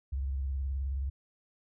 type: tone with vibrato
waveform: sine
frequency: 67.6 Hz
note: C#2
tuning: 43 cents flat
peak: -30 dBFS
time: 0.12-1.1 s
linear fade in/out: 10 ms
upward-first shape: sine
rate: 19 Hz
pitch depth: 120 cents each way
effects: none